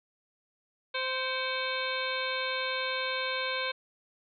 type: harmonic tone with a mistuned harmonic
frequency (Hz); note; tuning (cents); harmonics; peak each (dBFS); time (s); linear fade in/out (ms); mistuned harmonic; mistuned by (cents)
520; C5; -11; 1 / 2 / 3 / 4 / 5 / 6 / 7 / 8; -36 / -37 / -36 / -37 / -40 / -43 / -38 / -40; 0.94-3.72; 10; 4; +140
effects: none